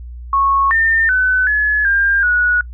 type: tone with pitch steps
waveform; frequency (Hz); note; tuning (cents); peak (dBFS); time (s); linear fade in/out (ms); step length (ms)
sine; 1100 / 1808 / 1509 / 1704 / 1600 / 1462; C#6 / A6 / F#6 / G#6 / G6 / F#6; -14 / +47 / +34 / +44 / +35 / -21; -11; 0.33-2.61; 2; 380
effects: noise-tail reverb RT60 0.1 s tail -24 dB re dry + added 60 Hz sine -28 dBFS peak until 2.73 s